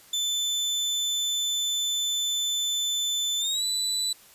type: tone with pitch glide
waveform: 30% pulse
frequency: 3520 to 3974 Hz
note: A7 to B7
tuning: 0 to +10 cents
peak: -22 dBFS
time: 0.13-4.13 s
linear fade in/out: 5 ms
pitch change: +210 cents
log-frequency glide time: 3.38-3.64 s
effects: white hiss -53 dBFS RMS until 4.34 s + resampled to 32000 Hz